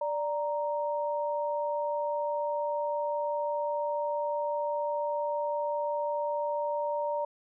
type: tone pair together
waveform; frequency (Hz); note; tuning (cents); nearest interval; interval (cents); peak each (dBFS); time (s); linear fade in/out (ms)
sine; 587.3 / 932.3; D5 / A#5; 0 / 0; minor sixth; 800; -30 / -32; 0.01-7.25; 5
effects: none